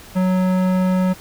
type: tone with low-pass filter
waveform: square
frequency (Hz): 185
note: F#3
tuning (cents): 0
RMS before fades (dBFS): -17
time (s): 0.15-1.14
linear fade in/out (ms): 20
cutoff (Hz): 1500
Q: 0.6
effects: pink hiss -41 dBFS RMS until 1.2 s